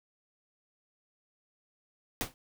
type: noise with exponential decay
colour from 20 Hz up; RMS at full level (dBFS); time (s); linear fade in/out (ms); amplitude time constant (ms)
pink; -28; 2.21-2.34; 0; 27
effects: none